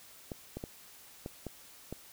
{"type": "clicks", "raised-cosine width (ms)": 2, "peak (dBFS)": -25, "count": 6, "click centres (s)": [0.318, 0.57, 0.639, 1.261, 1.467, 1.926], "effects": ["white hiss -55 dBFS RMS until 2.12 s"]}